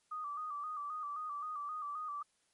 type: tone with vibrato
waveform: sine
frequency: 1200 Hz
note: D6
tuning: 37 cents sharp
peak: -38 dBFS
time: 0.11-2.23 s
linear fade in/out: 10 ms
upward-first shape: square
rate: 3.8 Hz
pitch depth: 58 cents each way
effects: white hiss -75 dBFS RMS until 2.53 s + MP3 48 kbps